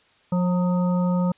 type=harmonic tone with a mistuned harmonic; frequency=178.8 Hz; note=F3; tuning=41 cents sharp; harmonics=1 / 3 / 5 / 7; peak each=-19 / -29 / -33 / -36 dBFS; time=0.32-1.32 s; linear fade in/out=5 ms; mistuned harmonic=5; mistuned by=+43 cents; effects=white hiss -59 dBFS RMS until 1.37 s + resampled to 8000 Hz

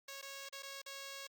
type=tone with dropouts; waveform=5% pulse; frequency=550 Hz; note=C#5; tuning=14 cents flat; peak=-34 dBFS; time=0.08-1.27 s; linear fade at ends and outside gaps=5 ms; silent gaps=0.215-0.225 / 0.489-0.526 / 0.624-0.63 / 0.818-0.861 s; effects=Opus 32 kbps

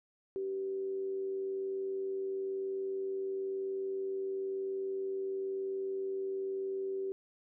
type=tone with amplitude modulation; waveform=sine; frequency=386.1 Hz; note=G4; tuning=26 cents flat; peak=-32 dBFS; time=0.36-7.12 s; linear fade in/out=0 ms; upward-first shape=sine; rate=101 Hz; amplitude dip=30%; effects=none

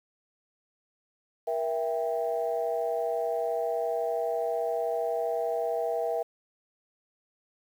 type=chord; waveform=sine; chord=E diminished; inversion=second; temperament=just; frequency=474.7 / 659.3 / 791.1 Hz; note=Bb4 / E5 / G5; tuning=+31 / 0 / +16 cents; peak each=-30 / -29 / -34 dBFS; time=1.47-6.23 s; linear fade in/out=10 ms; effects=tanh soft clip ceiling -17 dBFS + 9-bit

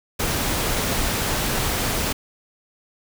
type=noise; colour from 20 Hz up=pink; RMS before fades=-23 dBFS; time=0.19-2.13 s; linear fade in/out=10 ms; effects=none

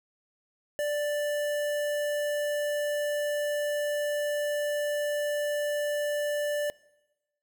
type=tone with notch filter; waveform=square; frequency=588 Hz; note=D5; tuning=2 cents sharp; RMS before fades=-29 dBFS; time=0.79-6.7 s; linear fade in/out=0 ms; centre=4400 Hz; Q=1.2; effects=noise-tail reverb RT60 1.0 s tail -22 dB re dry

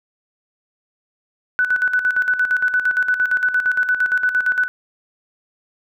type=tone with tremolo; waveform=sine; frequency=1493 Hz; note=F#6; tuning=15 cents sharp; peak=-13 dBFS; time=1.59-4.68 s; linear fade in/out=0 ms; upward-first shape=square; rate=8.7 Hz; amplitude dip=65%; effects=none

